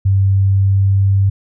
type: tone with pitch glide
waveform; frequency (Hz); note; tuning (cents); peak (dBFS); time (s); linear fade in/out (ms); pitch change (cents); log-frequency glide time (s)
sine; 97.3 to 97.98; G2 to G2; -12 to 0; -9; 0.05-1.3; 10; +12; 0.33-1.06
effects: none